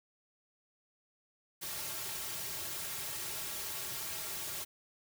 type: noise with comb filter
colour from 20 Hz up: white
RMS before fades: -40 dBFS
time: 1.61-4.65 s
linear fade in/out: 20 ms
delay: 4 ms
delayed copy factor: -0.7
effects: none